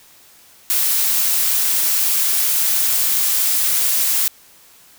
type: noise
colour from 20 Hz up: blue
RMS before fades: -17 dBFS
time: 0.7-4.28 s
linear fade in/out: 0 ms
effects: white hiss -48 dBFS RMS until 4.98 s